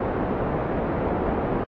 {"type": "low-pass noise", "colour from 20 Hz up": "white", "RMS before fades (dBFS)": -25, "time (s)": [0, 1.64], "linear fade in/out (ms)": 5, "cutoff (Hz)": 610, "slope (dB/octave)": 12, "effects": ["low-pass 2000 Hz 12 dB/octave", "AAC 32 kbps"]}